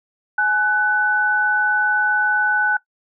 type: tone pair together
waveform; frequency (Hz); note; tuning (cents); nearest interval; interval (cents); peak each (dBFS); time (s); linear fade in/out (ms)
sine; 840 / 1495.4; G#5 / F#6; +19 / +18; minor seventh; 999; -22 / -15; 0.38-2.77; 5
effects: noise-tail reverb RT60 0.1 s tail -19 dB re dry